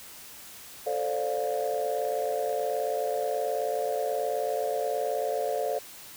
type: chord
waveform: sine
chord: D minor seventh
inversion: second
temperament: just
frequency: 440.5 / 528.6 / 587.3 / 704.8 Hz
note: A4 / C5 / D5 / F5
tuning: +2 / +18 / 0 / +16 cents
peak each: -31 dBFS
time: 0.86-5.79 s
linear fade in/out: 10 ms
effects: tanh soft clip ceiling -19 dBFS + white hiss -46 dBFS RMS until 6.16 s